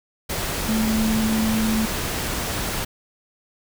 sine tone in noise, 220 Hz, A3, in tune, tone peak -19 dBFS, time 0.68-1.86 s, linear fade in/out 10 ms, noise pink, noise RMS -26 dBFS, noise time 0.29-2.85 s, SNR +4 dB, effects none

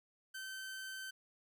sawtooth tone, 1542 Hz, G6, 29 cents flat, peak -40 dBFS, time 0.34-1.11 s, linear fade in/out 10 ms, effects none

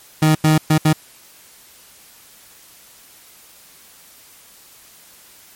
30% pulse tone bursts at uneven times, 155.56 Hz, D#3, in tune, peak -8 dBFS, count 4, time 0.22-0.35 / 0.44-0.58 / 0.7-0.78 / 0.85-0.93 s, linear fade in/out 5 ms, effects white hiss -46 dBFS RMS until 5.55 s + MP3 64 kbps

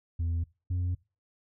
sine tone pair in turn, 83.9 / 89.54 Hz, E2 / F2, +31 / +44 cents, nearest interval minor second, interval 113 cents, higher second, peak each -24 dBFS, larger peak neither, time 0.19-0.44 / 0.7-0.95 s, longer neither, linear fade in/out 10 ms, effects noise-tail reverb RT60 0.3 s tail -24 dB re dry + tanh soft clip ceiling -26 dBFS

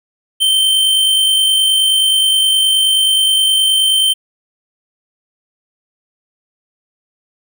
square tone with amplitude modulation, 3110 Hz, G7, 14 cents flat, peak -9 dBFS, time 0.4-4.14 s, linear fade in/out 20 ms, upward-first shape sine, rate 49.5 Hz, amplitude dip 30%, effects none

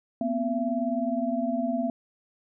sine tone cluster, 237 / 256.5 / 673 Hz, A#3 / C4 / E5, +29 / -34 / +36 cents, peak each -29 dBFS, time 0.21-1.9 s, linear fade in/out 2 ms, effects none

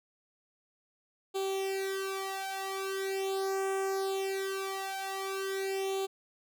sawtooth tone with flanger, 386.8 Hz, G4, 23 cents flat, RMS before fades -34 dBFS, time 1.34-6.07 s, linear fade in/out 20 ms, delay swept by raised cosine 0.27 to 2.47 ms, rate 0.21 Hz, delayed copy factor +0.9, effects none

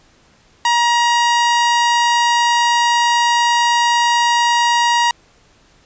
sawtooth tone, 949 Hz, A#5, 31 cents sharp, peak -8 dBFS, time 0.65-5.11 s, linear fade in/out 2 ms, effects pink hiss -52 dBFS RMS until 5.85 s + resampled to 16000 Hz

